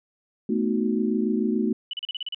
sine chord, B dominant seventh, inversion third, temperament equal, 220 / 246.9 / 311.1 / 370 Hz, A3 / B3 / D#4 / F#4, 0 / 0 / 0 / 0 cents, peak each -24 / -27 / -29 / -28 dBFS, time 0.49-1.73 s, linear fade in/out 5 ms
sine tone bursts, 2969 Hz, F#7, 5 cents sharp, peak -28 dBFS, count 8, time 1.91-2.346 s, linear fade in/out 2 ms, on 23 ms, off 36 ms
effects none

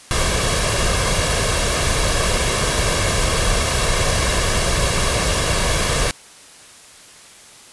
pink noise with comb filter, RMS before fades -18 dBFS, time 0.11-6.11 s, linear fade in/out 0 ms, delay 1.8 ms, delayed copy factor +0.55, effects white hiss -43 dBFS RMS until 7.72 s + resampled to 24000 Hz

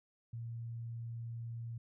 sine tone, 116.2 Hz, A#2, 5 cents flat, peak -40 dBFS, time 0.33-1.78 s, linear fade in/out 5 ms, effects none

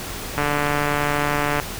click train, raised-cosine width 0.5 ms, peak -6 dBFS, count 179, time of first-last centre 0.38-1.599 s, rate 146 Hz, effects pink hiss -31 dBFS RMS until 1.79 s

